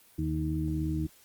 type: harmonic tone with a mistuned harmonic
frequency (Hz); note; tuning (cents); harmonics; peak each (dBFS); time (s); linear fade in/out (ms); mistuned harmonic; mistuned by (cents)
76.8; D#2; -22; 1 / 2 / 3 / 4; -33 / -32 / -42 / -32; 0.18-1.07; 10; 4; +34
effects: white hiss -59 dBFS RMS until 1.24 s + Opus 32 kbps